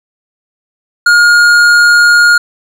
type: tone with tanh clipping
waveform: sine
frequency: 1425 Hz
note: F6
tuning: 34 cents sharp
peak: -5 dBFS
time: 1.06-2.38 s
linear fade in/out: 5 ms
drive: 12 dB
effects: none